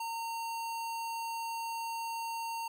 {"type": "tone", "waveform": "square", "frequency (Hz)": 917, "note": "A#5", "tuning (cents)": -29, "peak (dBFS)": -36, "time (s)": [0, 2.68], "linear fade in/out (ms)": 5, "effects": []}